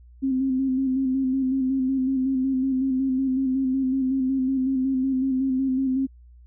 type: tone with vibrato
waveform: sine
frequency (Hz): 263.4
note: C4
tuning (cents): +12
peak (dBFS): -20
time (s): 0.22-6.07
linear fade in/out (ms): 20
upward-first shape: square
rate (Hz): 5.4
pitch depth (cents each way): 32
effects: added 60 Hz sine -46 dBFS peak until 6.46 s